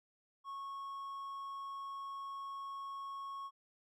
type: tone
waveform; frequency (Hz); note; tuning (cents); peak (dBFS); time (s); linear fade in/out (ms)
triangle; 1100; C#6; -14; -40; 0.44-3.51; 50
effects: none